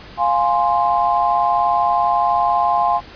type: chord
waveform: sine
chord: F minor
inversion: none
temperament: equal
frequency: 698.5 / 830.6 / 1046.5 Hz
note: F5 / Ab5 / C6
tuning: 0 / 0 / 0 cents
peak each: -18 dBFS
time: 0.17-3.01 s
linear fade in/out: 50 ms
effects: pink hiss -39 dBFS RMS until 3.15 s + resampled to 11025 Hz